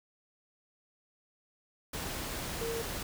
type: tone in noise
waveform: sine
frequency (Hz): 459.8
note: A#4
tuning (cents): -24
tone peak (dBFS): -34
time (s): 2.61-2.82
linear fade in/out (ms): 5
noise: pink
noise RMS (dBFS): -38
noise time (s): 1.93-3.03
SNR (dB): +1
effects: none